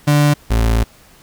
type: tone pair in turn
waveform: 35% pulse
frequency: 146.83 / 56.25 Hz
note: D3 / A1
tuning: 0 / +39 cents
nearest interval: octave + perfect fourth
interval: 1661 cents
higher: first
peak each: -8 / -10 dBFS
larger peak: first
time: 0.07-0.34 / 0.5-0.84 s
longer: second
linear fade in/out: 10 ms
effects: pink hiss -47 dBFS RMS until 1.22 s